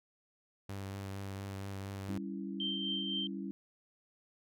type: tone with vibrato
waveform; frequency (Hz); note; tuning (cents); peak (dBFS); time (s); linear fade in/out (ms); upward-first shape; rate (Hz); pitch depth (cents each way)
sawtooth; 98; G2; 0; -36; 0.69-2.18; 5; triangle; 4.3; 20
type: chord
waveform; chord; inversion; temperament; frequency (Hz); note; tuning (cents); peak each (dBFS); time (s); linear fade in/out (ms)
sine; C# diminished; second; equal; 196 / 277.2 / 329.6; G3 / C#4 / E4; 0 / 0 / 0; -40 / -43 / -44; 2.09-3.51; 0
type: tone with tremolo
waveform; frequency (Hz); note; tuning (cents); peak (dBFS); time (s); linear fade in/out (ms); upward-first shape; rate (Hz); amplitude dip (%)
sine; 3136; G7; 0; -33; 2.6-3.27; 2; triangle; 3.9; 45
effects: none